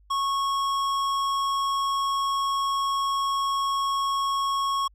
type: tone with tanh clipping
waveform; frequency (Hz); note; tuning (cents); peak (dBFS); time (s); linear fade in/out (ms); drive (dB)
sine; 1100; C#6; -14; -25; 0.1-4.88; 10; 15
effects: added 50 Hz sine -54 dBFS peak until 4.94 s

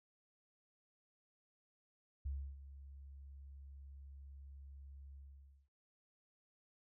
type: tone with ADSR envelope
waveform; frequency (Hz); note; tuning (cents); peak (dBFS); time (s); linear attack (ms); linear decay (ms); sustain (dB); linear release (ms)
sine; 69; C#2; -7; -37; 2.25-5.69; 10; 300; -14; 530
effects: none

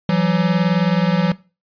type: beating tone pair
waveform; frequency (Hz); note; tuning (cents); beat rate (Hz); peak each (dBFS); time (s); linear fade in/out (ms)
square; 169.2 / 188.2; E3 / F#3; +45 / +30; 19; -18; 0.09-1.32; 2
effects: noise-tail reverb RT60 0.3 s tail -19 dB re dry + resampled to 11025 Hz

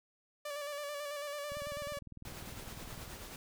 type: tone with vibrato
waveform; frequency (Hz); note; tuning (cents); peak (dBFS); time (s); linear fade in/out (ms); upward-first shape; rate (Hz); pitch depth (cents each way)
sawtooth; 581; D5; -19; -35; 0.45-1.99; 5; square; 9.1; 32
type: click train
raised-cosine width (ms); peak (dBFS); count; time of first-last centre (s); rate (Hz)
5; -37; 32; 1.52-3.078; 19.9
type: noise with tremolo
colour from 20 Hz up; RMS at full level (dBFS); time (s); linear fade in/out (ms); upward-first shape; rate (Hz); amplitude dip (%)
pink; -46; 2.25-3.36; 2; triangle; 9.4; 40
effects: none

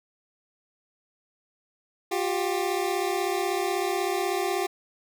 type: tone pair together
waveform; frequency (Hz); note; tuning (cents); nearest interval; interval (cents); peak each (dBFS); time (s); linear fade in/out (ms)
25% pulse; 355.8 / 392; F4 / G4; +32 / 0; major second; 168; -24; 2.11-4.67; 10
effects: none

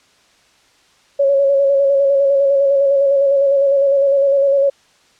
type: tone with vibrato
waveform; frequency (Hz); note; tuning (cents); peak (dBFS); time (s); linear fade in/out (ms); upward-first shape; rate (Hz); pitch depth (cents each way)
sine; 554.4; C#5; 0; -10; 1.19-4.7; 10; square; 9.9; 24
effects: white hiss -53 dBFS RMS until 5.19 s + low-pass 6000 Hz 12 dB/octave

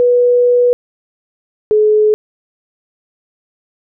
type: tone pair in turn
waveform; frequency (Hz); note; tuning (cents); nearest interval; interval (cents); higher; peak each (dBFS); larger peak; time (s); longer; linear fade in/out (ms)
sine; 488.9 / 426.3; B4 / G#4; -18 / +45; major second; 237; first; -7; neither; 0-0.73 / 1.71-2.14; first; 0
effects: none

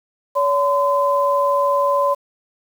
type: tone pair together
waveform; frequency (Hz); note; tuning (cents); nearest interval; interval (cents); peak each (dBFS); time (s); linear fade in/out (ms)
sine; 567 / 1022; C#5 / C6; +39 / -41; minor seventh; 1020; -17; 0.35-2.15; 20
effects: 7-bit

